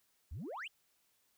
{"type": "exponential sweep", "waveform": "sine", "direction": "up", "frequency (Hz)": [61.2, 3283], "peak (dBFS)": -39, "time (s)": [0.31, 0.68], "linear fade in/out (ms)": 10, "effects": ["tanh soft clip ceiling -39 dBFS", "white hiss -75 dBFS RMS until 1.37 s"]}